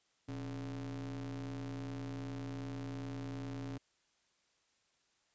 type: ring-modulated tone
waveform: square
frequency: 76.1 Hz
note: D#2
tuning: 38 cents flat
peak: -38 dBFS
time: 0.28-3.78 s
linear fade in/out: 10 ms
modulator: 197 Hz
effects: white hiss -75 dBFS RMS until 5.34 s + resampled to 16000 Hz